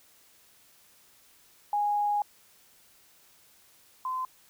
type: tone pair in turn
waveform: sine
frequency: 826 / 1029 Hz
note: G#5 / C6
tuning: -10 / -29 cents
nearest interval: major third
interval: 381 cents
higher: second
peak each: -24 / -29 dBFS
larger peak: first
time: 1.73-2.22 / 4.05-4.25 s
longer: first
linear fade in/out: 2 ms
effects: white hiss -60 dBFS RMS until 4.49 s